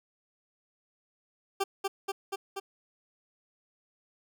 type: tone with echo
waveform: 20% pulse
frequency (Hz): 392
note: G4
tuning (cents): 0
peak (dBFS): -21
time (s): 1.6-1.64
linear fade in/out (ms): 10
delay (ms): 240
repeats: 4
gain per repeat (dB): -2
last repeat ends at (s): 2.6
effects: none